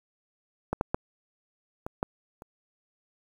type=clicks; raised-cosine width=1 ms; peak=-13 / -11 / -11 / -20 / -13 / -30 dBFS; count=6; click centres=0.73 / 0.811 / 0.945 / 1.865 / 2.029 / 2.421 s; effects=8-bit